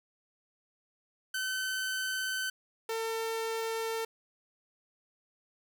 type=tone pair in turn; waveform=sawtooth; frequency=1526 / 450.7 Hz; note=G6 / A4; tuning=-47 / +42 cents; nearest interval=octave + major sixth; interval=2111 cents; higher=first; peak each=-28 dBFS; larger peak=neither; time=1.34-2.5 / 2.89-4.05 s; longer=neither; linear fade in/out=5 ms; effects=none